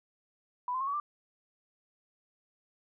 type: tone with pitch steps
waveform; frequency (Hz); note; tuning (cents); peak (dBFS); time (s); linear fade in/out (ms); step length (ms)
sine; 990 / 1035 / 1082.1 / 1131.3 / 1182.8; B5 / C6 / C#6 / C#6 / D6; +4 / -19 / -42 / +35 / +12; -30; 0.68-1; 2; 64
effects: none